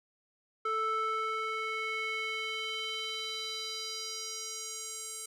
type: tone with band-pass filter sweep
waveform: square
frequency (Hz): 440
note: A4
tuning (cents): 0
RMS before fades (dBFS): -36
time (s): 0.65-5.26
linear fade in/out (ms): 5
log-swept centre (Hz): 1200 to 8500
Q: 2.7
effects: none